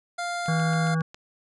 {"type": "tone", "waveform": "25% pulse", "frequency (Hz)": 698.5, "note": "F5", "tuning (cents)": 0, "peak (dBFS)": -24, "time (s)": [0.18, 0.95], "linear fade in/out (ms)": 10}
{"type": "click train", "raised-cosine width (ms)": 0.2, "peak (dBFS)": -25, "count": 6, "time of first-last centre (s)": [0.46, 1.145], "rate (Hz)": 7.3}
{"type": "harmonic tone", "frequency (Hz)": 161.6, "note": "E3", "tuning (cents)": -34, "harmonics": [1, 3, 5, 7, 9, 10], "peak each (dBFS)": [-22, -36, -41, -36, -37, -38], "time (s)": [0.48, 1.02], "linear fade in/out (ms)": 5}
{"effects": ["resampled to 24000 Hz"]}